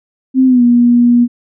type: tone with pitch glide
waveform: sine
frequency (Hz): 260.8 to 240.5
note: C4 to B3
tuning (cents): -5 to -46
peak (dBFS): -5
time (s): 0.34-1.28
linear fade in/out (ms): 50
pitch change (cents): -141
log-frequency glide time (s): 0.46-0.63
effects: none